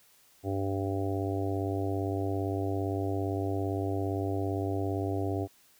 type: harmonic tone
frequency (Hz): 97.6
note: G2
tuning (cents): -7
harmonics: 1 / 3 / 4 / 5 / 6 / 7 / 8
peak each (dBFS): -32 / -34 / -35 / -41 / -44 / -38 / -44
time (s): 0.43-5.48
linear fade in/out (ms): 50
effects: white hiss -62 dBFS RMS until 5.79 s